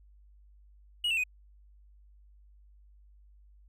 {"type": "tone with pitch steps", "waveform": "triangle", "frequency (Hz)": [2900, 2690, 2496], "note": ["F#7", "E7", "D#7"], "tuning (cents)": [-35, 34, 5], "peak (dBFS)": -25, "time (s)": [1.04, 1.238], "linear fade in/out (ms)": 5, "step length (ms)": 66, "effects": ["added 50 Hz sine -55 dBFS peak until 3.68 s"]}